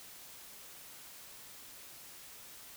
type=silence; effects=white hiss -52 dBFS RMS until 2.76 s